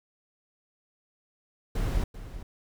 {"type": "noise with echo", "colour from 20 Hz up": "brown", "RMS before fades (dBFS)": -27, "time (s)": [1.75, 2.04], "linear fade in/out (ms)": 5, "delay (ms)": 390, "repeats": 1, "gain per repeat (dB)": -13, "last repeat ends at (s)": 2.43, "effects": []}